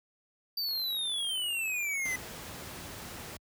square exponential sweep, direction down, 4675 to 1993 Hz, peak -31 dBFS, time 0.57-2.16 s, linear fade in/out 5 ms
click train, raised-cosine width 0.5 ms, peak -39 dBFS, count 78, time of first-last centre 0.69-2.342 s, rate 46.6 Hz
pink noise, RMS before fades -43 dBFS, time 2.05-3.37 s, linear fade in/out 5 ms
effects high-pass 60 Hz 12 dB/octave

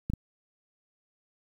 clicks, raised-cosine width 5 ms, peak -18 dBFS, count 2, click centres 0.1 / 0.136 s, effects 9-bit

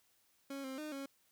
30% pulse tone with pitch steps, 275.5 / 264.1 / 305.1 / 274.6 Hz, C#4 / C4 / D#4 / C#4, -11 / +16 / -34 / -16 cents, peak -39 dBFS, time 0.5-1.06 s, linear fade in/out 5 ms, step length 140 ms, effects white hiss -73 dBFS RMS until 1.31 s

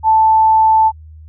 sine tone, 880 Hz, A5, in tune, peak -7 dBFS, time 0.03-0.92 s, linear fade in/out 50 ms, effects added 78 Hz sine -34 dBFS peak until 1.28 s

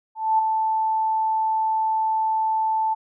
sine tone with ADSR envelope, 880 Hz, A5, in tune, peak -14 dBFS, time 0.15-2.95 s, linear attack 240 ms, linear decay 3 ms, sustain -5 dB, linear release 21 ms, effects none

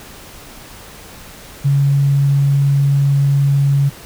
sine tone, 140 Hz, C#3, 18 cents sharp, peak -10 dBFS, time 1.64-3.9 s, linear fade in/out 20 ms, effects pink hiss -37 dBFS RMS until 4.05 s

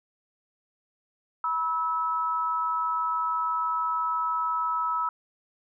sine tone pair together, 974 / 1300.1 Hz, B5 / E6, -24 / -24 cents, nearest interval perfect fourth, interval 500 cents, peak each -29 / -26 dBFS, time 1.44-5.09 s, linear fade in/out 2 ms, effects none

